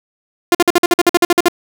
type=tone bursts; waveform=sawtooth; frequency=349.2 Hz; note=F4; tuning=in tune; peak=-3 dBFS; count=13; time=0.52-1.484 s; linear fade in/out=2 ms; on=28 ms; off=50 ms; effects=none